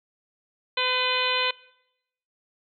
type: harmonic tone with a mistuned harmonic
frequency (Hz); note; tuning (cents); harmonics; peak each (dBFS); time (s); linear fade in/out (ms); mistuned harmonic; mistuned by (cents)
506; B4; +42; 1 / 2 / 3 / 4 / 5 / 6 / 7 / 8; -31 / -29 / -32 / -32 / -28 / -29 / -30 / -31; 0.77-1.51; 5; 5; -35
effects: noise-tail reverb RT60 0.8 s tail -21 dB re dry + MP3 96 kbps